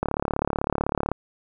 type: click train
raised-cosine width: 1 ms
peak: -9 dBFS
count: 40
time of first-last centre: 0.03-1.116 s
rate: 35.9 Hz
effects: none